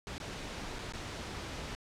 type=noise with dropouts; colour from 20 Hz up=pink; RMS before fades=-41 dBFS; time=0.07-1.75 s; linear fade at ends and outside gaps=0 ms; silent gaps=0.181-0.201 / 0.786-0.791 / 0.923-0.936 s; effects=low-pass 6000 Hz 12 dB/octave